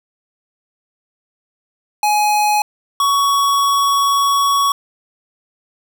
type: tone pair in turn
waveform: square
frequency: 839 / 1119.9 Hz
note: G#5 / C#6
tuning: +17 / +17 cents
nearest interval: perfect fourth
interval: 500 cents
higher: second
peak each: -13 dBFS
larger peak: neither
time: 2.03-2.62 / 3-4.72 s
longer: second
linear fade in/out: 2 ms
effects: none